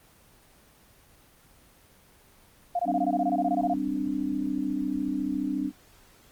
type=tone bursts; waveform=sine; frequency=703 Hz; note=F5; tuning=11 cents sharp; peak=-23 dBFS; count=16; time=2.75-3.738 s; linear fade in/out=5 ms; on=43 ms; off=20 ms
type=chord; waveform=sine; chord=G suspended fourth; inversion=none; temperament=equal with one note detuned; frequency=196 / 261.6 / 295.7 Hz; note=G3 / C4 / D4; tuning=0 / 0 / +12 cents; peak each=-34 / -30 / -29 dBFS; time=2.84-5.72 s; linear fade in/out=50 ms
effects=pink hiss -57 dBFS RMS until 6.31 s + Opus 24 kbps